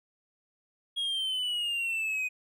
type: exponential sweep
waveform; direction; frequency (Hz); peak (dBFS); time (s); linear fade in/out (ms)
triangle; down; 3300 to 2489; -27; 0.96-2.29; 20
effects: none